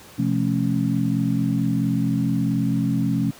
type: tone cluster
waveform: sine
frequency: 127.3 / 171.9 / 216.3 / 274.9 Hz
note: C3 / F3 / A3 / C#4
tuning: -47 / -27 / -29 / -14 cents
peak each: -24 dBFS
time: 0.18-3.31 s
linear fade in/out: 10 ms
effects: pink hiss -45 dBFS RMS until 3.39 s + high-pass 80 Hz 12 dB/octave